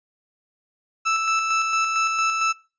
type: tone with tremolo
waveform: 30% pulse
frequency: 1318.5 Hz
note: E6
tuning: in tune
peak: -16 dBFS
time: 1.05-2.53 s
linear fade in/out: 20 ms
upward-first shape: square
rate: 4.4 Hz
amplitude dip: 35%
effects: noise-tail reverb RT60 0.3 s tail -20 dB re dry + resampled to 16000 Hz